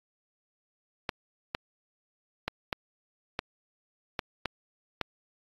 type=clicks; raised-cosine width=0.3 ms; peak=-13 dBFS; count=8; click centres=1.092 / 1.549 / 2.48 / 2.728 / 3.391 / 4.192 / 4.457 / 5.013 s; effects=AAC 32 kbps